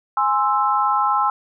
sine chord, Ab augmented, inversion none, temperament equal, 830.6 / 1046.5 / 1318.5 Hz, Ab5 / C6 / E6, 0 / 0 / 0 cents, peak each -20 dBFS, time 0.17-1.3 s, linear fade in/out 2 ms, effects none

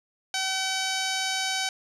10% pulse tone with low-pass filter, 762 Hz, G5, 49 cents flat, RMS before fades -28 dBFS, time 0.34-1.69 s, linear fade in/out 2 ms, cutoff 7300 Hz, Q 7.4, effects none

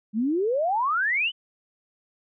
sine exponential sweep, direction up, 203.2 to 3103 Hz, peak -21 dBFS, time 0.13-1.32 s, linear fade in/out 50 ms, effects none

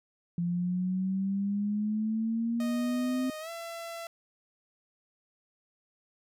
sine exponential sweep, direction up, 171.5 to 259.9 Hz, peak -27 dBFS, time 0.38-3.3 s, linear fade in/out 2 ms
sawtooth tone with pitch glide, 620 to 672.2 Hz, D#5 to E5, -6 to +34 cents, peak -34 dBFS, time 2.6-4.07 s, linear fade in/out 2 ms, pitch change +140 cents, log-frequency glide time 3.4-3.5 s
effects none

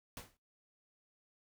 pink noise with exponential decay, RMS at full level -43 dBFS, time 0.17-0.37 s, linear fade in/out 1 ms, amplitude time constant 43 ms, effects noise-tail reverb RT60 0.2 s tail -17 dB re dry

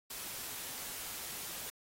white noise, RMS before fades -43 dBFS, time 0.1-1.7 s, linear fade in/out 5 ms, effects AAC 48 kbps

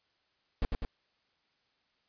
brown noise with echo, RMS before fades -28 dBFS, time 0.62-0.65 s, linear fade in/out 0 ms, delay 100 ms, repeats 2, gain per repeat -3 dB, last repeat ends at 0.85 s, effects white hiss -74 dBFS RMS until 2.08 s + resampled to 11025 Hz

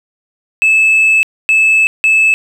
sine tone bursts at uneven times, 2612 Hz, E7, 17 cents flat, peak -4 dBFS, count 3, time 0.62-1.23 / 1.49-1.87 / 2.04-2.34 s, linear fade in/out 0 ms, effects tanh soft clip ceiling -5 dBFS + 7-bit

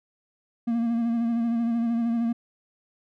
triangle tone with vibrato, 232.6 Hz, A#3, 4 cents flat, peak -20 dBFS, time 0.67-2.33 s, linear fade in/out 10 ms, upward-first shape sine, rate 13 Hz, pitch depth 33 cents each way, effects none

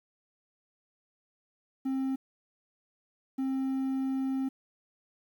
triangle tone bursts at uneven times, 265.7 Hz, C4, 27 cents sharp, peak -26 dBFS, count 2, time 1.85-2.16 / 3.38-4.49 s, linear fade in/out 10 ms, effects 10-bit

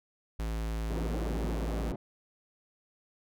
square tone, 55 Hz, A1, in tune, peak -32 dBFS, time 0.39-1.92 s, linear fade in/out 5 ms
pink band-pass noise, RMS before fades -38 dBFS, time 0.9-1.96 s, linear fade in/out 5 ms, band 170 to 520 Hz, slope 12 dB/octave
effects none

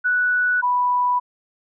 sine tone pair in turn, 1478 / 986.4 Hz, F#6 / B5, -2 / -2 cents, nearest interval perfect fifth, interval 700 cents, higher first, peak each -16 dBFS, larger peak neither, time 0.04-0.62 / 0.62-1.2 s, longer neither, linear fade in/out 20 ms, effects none

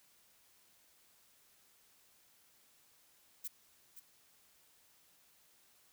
violet noise with echo, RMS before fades -41 dBFS, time 3.44-3.48 s, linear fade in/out 10 ms, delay 520 ms, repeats 1, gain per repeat -11 dB, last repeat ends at 4 s, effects white hiss -68 dBFS RMS until 5.92 s

